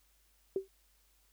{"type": "tone with exponential decay", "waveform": "sine", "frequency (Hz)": 385.4, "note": "G4", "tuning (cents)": -29, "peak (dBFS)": -26, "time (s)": [0.56, 0.68], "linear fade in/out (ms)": 2, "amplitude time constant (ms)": 25, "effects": ["added 50 Hz sine -70 dBFS peak until 1.32 s", "white hiss -71 dBFS RMS until 1.32 s"]}